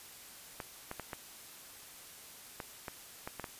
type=clicks; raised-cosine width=0.5 ms; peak=-24 dBFS; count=9; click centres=0.602 / 0.914 / 0.997 / 1.132 / 2.602 / 2.882 / 3.275 / 3.397 / 3.442 s; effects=white hiss -52 dBFS RMS until 3.59 s + resampled to 32000 Hz